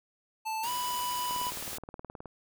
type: tone with pitch glide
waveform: square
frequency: 880 to 987.8 Hz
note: A5 to B5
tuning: 0 to 0 cents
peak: -32 dBFS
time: 0.45-1.51 s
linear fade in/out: 20 ms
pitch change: +200 cents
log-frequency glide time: 0.62-0.69 s
type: noise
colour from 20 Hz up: white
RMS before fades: -39 dBFS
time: 0.63-1.78 s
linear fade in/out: 5 ms
type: click train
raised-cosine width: 1 ms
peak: -28 dBFS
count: 19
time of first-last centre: 1.31-2.257 s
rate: 19 Hz
effects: none